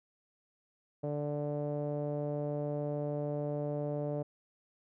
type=tone with low-pass filter; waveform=sawtooth; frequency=146.83 Hz; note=D3; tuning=in tune; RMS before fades=-35 dBFS; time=1.03-4.23 s; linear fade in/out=10 ms; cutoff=570 Hz; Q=4; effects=none